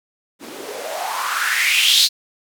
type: noise with band-pass filter sweep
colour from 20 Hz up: blue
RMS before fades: -19 dBFS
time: 0.39-2.09 s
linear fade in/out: 50 ms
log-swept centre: 260 to 4400 Hz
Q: 4.9
effects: none